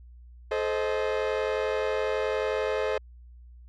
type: chord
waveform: 40% pulse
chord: A diminished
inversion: none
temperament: equal with one note detuned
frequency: 431.7 / 523.3 / 622.3 Hz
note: A4 / C5 / Eb5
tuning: -33 / 0 / 0 cents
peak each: -28 / -29 / -31 dBFS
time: 0.51-2.98 s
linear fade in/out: 5 ms
effects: added 60 Hz sine -46 dBFS peak until 3.68 s + low-pass 3000 Hz 12 dB/octave